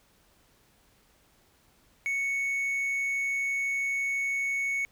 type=tone; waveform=triangle; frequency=2217 Hz; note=C#7; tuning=in tune; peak=-25 dBFS; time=2.06-4.85 s; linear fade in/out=0 ms; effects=pink hiss -64 dBFS RMS until 4.91 s